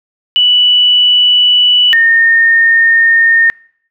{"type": "tone pair in turn", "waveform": "sine", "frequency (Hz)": [2960, 1830.9], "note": ["F#7", "A#6"], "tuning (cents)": [0, -32], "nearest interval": "minor sixth", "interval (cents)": 832, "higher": "first", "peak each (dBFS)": -5, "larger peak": "neither", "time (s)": [[0.36, 1.93], [1.93, 3.5]], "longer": "neither", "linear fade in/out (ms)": 0, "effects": ["noise-tail reverb RT60 0.6 s tail -24 dB re dry"]}